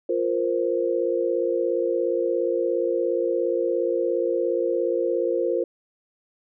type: chord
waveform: sine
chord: F suspended fourth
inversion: none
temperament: equal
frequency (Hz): 349.2 / 466.2 / 523.3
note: F4 / Bb4 / C5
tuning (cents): 0 / 0 / 0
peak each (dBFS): -25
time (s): 0.09-5.64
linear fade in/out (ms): 5
effects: none